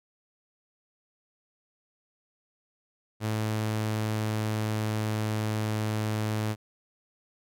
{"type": "tone with pitch glide", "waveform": "sawtooth", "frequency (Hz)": [108.6, 107.97], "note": ["A2", "A2"], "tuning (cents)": [-22, -32], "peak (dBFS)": -23, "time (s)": [3.2, 6.56], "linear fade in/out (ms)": 50, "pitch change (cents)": -10, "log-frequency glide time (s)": [3.45, 5.63], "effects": []}